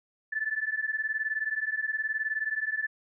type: beating tone pair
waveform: sine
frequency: 1739 / 1758 Hz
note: A6 / A6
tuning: -21 / -2 cents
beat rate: 19 Hz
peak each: -31 dBFS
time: 0.32-2.87 s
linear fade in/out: 10 ms
effects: none